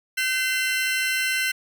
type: tone cluster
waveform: 35% pulse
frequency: 1533 / 2061 / 2706 Hz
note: G6 / C7 / E7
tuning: -39 / -27 / +45 cents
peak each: -24 / -24 / -27 dBFS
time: 0.17-1.52 s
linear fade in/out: 10 ms
effects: none